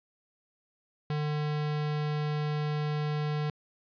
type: tone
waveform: square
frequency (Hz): 150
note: D3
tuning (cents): +37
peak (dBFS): -29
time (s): 1.1-3.5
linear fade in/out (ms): 2
effects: resampled to 11025 Hz + 11-bit